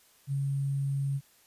sine tone with sample-and-hold, 138.59 Hz, C#3, in tune, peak -27 dBFS, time 0.27-1.21 s, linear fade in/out 50 ms, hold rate 8820 Hz, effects white hiss -62 dBFS RMS until 1.46 s + resampled to 32000 Hz

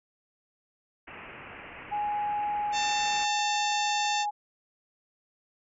white low-pass noise, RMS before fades -45 dBFS, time 1.07-3.25 s, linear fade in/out 10 ms, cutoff 2800 Hz, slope 96 dB/octave
sine tone, 830.6 Hz, G#5, in tune, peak -27 dBFS, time 1.91-4.31 s, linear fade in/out 20 ms
harmonic tone, 894 Hz, A5, 27 cents sharp, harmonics 2 / 3 / 4 / 5 / 6 / 7 / 8, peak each -36 / -34 / -34 / -38 / -40 / -39 / -40 dBFS, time 2.72-4.26 s, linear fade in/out 50 ms
effects none

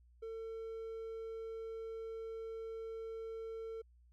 triangle tone, 450 Hz, A4, 39 cents sharp, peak -40 dBFS, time 0.22-3.82 s, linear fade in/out 10 ms, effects added 60 Hz sine -62 dBFS peak until 4.12 s

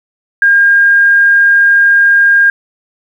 sine tone, 1613 Hz, G6, 49 cents sharp, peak -4 dBFS, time 0.42-2.5 s, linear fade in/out 2 ms, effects 7-bit

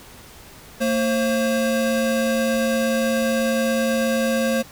square tone pair together, 227.1 / 533 Hz, A#3 / C5, -45 / +32 cents, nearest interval octave + minor third, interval 1477 cents, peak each -22 dBFS, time 0.8-4.63 s, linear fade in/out 20 ms, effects pink hiss -44 dBFS RMS until 4.71 s

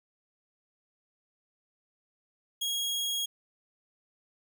sawtooth tone, 3293 Hz, G#7, 15 cents flat, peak -26 dBFS, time 2.61-3.26 s, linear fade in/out 10 ms, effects none

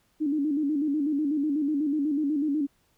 sine tone with vibrato, 293.7 Hz, D4, in tune, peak -23 dBFS, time 0.2-2.67 s, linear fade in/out 20 ms, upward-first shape square, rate 8.1 Hz, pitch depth 83 cents each way, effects pink hiss -68 dBFS RMS until 2.97 s

